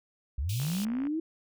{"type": "linear sweep", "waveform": "sine", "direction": "up", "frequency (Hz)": [58.27, 330.6], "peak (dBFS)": -28, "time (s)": [0.38, 1.2], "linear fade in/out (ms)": 5}
{"type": "high-pass noise", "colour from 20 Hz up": "pink", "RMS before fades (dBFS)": -41, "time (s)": [0.49, 0.85], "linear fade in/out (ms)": 5, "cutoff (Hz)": 2400, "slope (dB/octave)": 96}
{"type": "click train", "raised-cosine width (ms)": 0.5, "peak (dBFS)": -30, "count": 29, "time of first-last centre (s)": [0.6, 1.07], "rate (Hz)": 59.6}
{"effects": []}